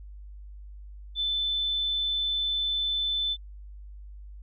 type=tone; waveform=sine; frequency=3520 Hz; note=A7; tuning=in tune; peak=-25 dBFS; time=1.15-3.37 s; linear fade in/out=50 ms; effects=added 50 Hz sine -41 dBFS peak until 4.42 s